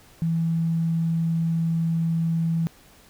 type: tone with tanh clipping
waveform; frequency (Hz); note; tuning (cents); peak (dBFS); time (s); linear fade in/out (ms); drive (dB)
triangle; 164.81; E3; 0; -20; 0.22-2.67; 0; 3
effects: pink hiss -53 dBFS RMS until 3.09 s